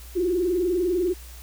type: tone with vibrato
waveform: sine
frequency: 355.7 Hz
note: F4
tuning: 32 cents sharp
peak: -20 dBFS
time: 0.15-1.14 s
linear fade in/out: 20 ms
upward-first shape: sine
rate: 20 Hz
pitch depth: 110 cents each way
effects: added 60 Hz sine -40 dBFS peak until 1.42 s + white hiss -47 dBFS RMS until 1.42 s